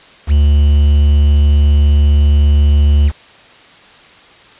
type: tone with quantisation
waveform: triangle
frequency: 72.7 Hz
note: D2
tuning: 17 cents flat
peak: -4 dBFS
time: 0.27-3.12 s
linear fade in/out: 50 ms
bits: 5
effects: white hiss -41 dBFS RMS until 4.59 s + resampled to 8000 Hz